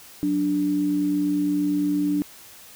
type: tone pair together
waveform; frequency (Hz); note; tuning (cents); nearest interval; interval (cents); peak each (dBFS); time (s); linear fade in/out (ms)
sine; 185.02 / 293.7; F#3 / D4; 0 / 0; minor sixth; 800; -29 / -20; 0.23-2.22; 0
effects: white hiss -46 dBFS RMS until 2.75 s